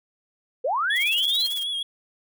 sine linear sweep, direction up, 449.1 to 4293 Hz, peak -21 dBFS, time 0.64-1.47 s, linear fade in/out 10 ms
triangle tone with vibrato, 3322 Hz, G#7, in tune, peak -24 dBFS, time 0.9-1.83 s, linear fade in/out 5 ms, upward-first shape sine, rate 6.6 Hz, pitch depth 49 cents each way
blue noise with tremolo, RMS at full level -33 dBFS, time 0.95-1.64 s, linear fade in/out 20 ms, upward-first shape triangle, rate 18 Hz, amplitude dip 100%
effects none

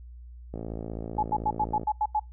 click train, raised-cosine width 2 ms, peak -22 dBFS, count 73, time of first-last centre 0.54-1.833 s, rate 55.7 Hz
sine tone bursts, 850 Hz, G#5, 40 cents sharp, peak -22 dBFS, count 8, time 1.18-2.196 s, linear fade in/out 5 ms, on 50 ms, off 88 ms
effects noise-tail reverb RT60 0.2 s tail -25 dB re dry + added 60 Hz sine -42 dBFS peak until 2.32 s

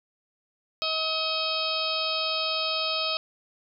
harmonic tone, 636 Hz, D#5, 38 cents sharp, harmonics 1 / 2 / 4 / 5 / 6 / 7 / 8, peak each -33 / -33 / -33 / -33 / -33 / -33 / -33 dBFS, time 0.82-3.17 s, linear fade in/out 0 ms, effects none

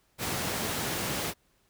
pink high-pass noise, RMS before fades -32 dBFS, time 0.18-1.34 s, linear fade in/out 50 ms, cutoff 100 Hz, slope 12 dB/octave, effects pink hiss -69 dBFS RMS until 1.69 s

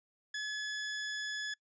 sawtooth tone, 1706 Hz, G#6, 46 cents sharp, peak -32 dBFS, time 0.34-1.54 s, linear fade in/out 5 ms, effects noise-tail reverb RT60 0.1 s tail -26 dB re dry + resampled to 16000 Hz

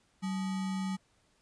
sine tone with sample-and-hold, 190 Hz, F#3, 46 cents sharp, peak -31 dBFS, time 0.22-0.97 s, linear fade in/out 20 ms, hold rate 1050 Hz, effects pink hiss -70 dBFS RMS until 1.41 s + resampled to 22050 Hz

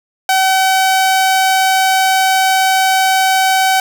sawtooth tone, 761 Hz, F#5, 48 cents sharp, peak -6 dBFS, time 0.29-3.8 s, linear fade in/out 2 ms, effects none

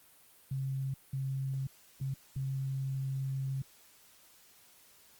sine tone bursts at uneven times, 134.5 Hz, C3, 48 cents sharp, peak -32 dBFS, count 4, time 0.51-0.94 / 1.13-1.67 / 2.01-2.14 / 2.36-3.62 s, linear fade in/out 5 ms, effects white hiss -61 dBFS RMS until 5.19 s + Opus 32 kbps

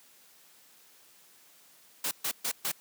white noise bursts, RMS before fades -31 dBFS, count 4, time 2.04-2.718 s, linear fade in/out 5 ms, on 72 ms, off 130 ms, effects white hiss -59 dBFS RMS until 2.8 s + high-pass 150 Hz 12 dB/octave

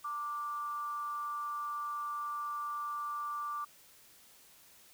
sine tone with amplitude modulation, 1175 Hz, D6, 1 cent sharp, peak -33 dBFS, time 0.04-3.65 s, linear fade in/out 10 ms, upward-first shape sine, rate 264 Hz, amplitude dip 45%, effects white hiss -60 dBFS RMS until 4.93 s

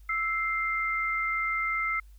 sine tone pair together, 1318.5 / 2093 Hz, E6 / C7, 0 / 0 cents, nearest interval minor sixth, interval 800 cents, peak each -30 / -28 dBFS, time 0.09-2 s, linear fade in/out 5 ms, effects added 50 Hz sine -48 dBFS peak until 2.18 s + white hiss -68 dBFS RMS until 2.18 s

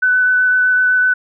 sine tone with vibrato, 1500 Hz, F#6, 23 cents sharp, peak -10 dBFS, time 0.02-1.14 s, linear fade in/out 10 ms, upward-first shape sine, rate 7.9 Hz, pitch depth 10 cents each way, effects none

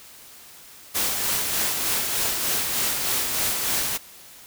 white noise with tremolo, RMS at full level -23 dBFS, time 0.94-3.98 s, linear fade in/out 20 ms, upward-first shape sine, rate 3.3 Hz, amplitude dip 35%, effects white hiss -46 dBFS RMS until 4.46 s

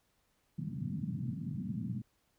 pink band-pass noise, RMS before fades -38 dBFS, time 0.58-2.02 s, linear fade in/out 5 ms, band 110 to 240 Hz, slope 48 dB/octave, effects pink hiss -75 dBFS RMS until 2.38 s

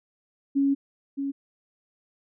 sine tone pair in turn, 277.2 / 277.2 Hz, C#4 / C#4, 0 / 0 cents, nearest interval unison, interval 0 cents, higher neither, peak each -19 / -26 dBFS, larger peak first, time 0.55-0.75 / 1.17-1.32 s, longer first, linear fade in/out 20 ms, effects none

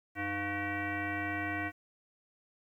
sine tone with frequency modulation, 1108.7 Hz, C#6, in tune, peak -32 dBFS, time 0.15-1.72 s, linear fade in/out 50 ms, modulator 401 Hz, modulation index 2.9, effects 11-bit

